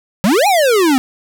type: exponential two-way sweep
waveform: square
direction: up then down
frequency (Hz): 174.61 to 847 to 249.9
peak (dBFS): -10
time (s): 0.24-0.98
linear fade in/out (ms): 0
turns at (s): 0.47
effects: none